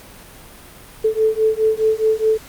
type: beating tone pair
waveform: sine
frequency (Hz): 435.9 / 440.7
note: A4 / A4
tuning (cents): -16 / +3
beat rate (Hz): 4.8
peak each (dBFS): -17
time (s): 1.04-2.38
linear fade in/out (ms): 10
effects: pink hiss -41 dBFS RMS until 2.48 s + Opus 48 kbps